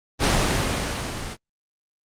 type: noise with level ramp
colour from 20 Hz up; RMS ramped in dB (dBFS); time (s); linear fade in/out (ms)
pink; -17 to -32; 0.19-1.37; 50
effects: low-pass 8000 Hz 12 dB/octave + Opus 32 kbps